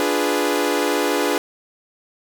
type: chord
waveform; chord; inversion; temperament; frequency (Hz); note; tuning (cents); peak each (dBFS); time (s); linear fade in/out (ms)
sawtooth; D diminished seventh; none; equal; 293.7 / 349.2 / 415.3 / 493.9; D4 / F4 / Ab4 / Cb5; 0 / 0 / 0 / 0; -19 / -21 / -19 / -20; 0-1.38; 0
effects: none